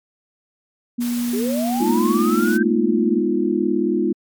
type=tone with pitch glide; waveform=sine; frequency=240.1 to 225.3 Hz; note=B3 to A3; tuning=-49 to +41 cents; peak=-19 dBFS; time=0.98-3.19 s; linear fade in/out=10 ms; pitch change=-110 cents; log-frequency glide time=1.85-1.99 s
type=noise; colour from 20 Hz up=white; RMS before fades=-33 dBFS; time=1-2.58 s; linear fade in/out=20 ms
type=linear sweep; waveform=sine; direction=up; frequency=375.1 to 1586 Hz; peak=-23 dBFS; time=1.33-2.63 s; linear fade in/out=5 ms
type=chord; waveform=sine; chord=F half-diminished seventh; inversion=first; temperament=equal; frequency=207.7 / 246.9 / 311.1 / 349.2 Hz; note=Ab3 / Cb4 / Eb4 / F4; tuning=0 / 0 / 0 / 0 cents; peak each=-23 / -23 / -22 / -20 dBFS; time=1.8-4.13 s; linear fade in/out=10 ms
effects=MP3 96 kbps